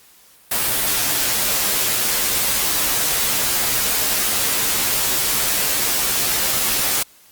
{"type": "noise with comb filter", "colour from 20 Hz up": "white", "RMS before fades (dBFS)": -19, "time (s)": [0.51, 7.03], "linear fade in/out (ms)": 5, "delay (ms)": 12, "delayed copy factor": -0.95, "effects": ["white hiss -50 dBFS RMS until 7.31 s", "Opus 48 kbps"]}